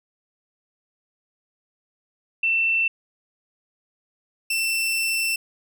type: tone pair in turn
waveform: sine / sawtooth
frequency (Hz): 2682 / 2682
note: E7 / E7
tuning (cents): +29 / +29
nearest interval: unison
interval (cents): 0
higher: neither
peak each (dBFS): -18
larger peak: neither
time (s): 2.43-2.88 / 4.5-5.36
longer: second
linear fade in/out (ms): 5
effects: none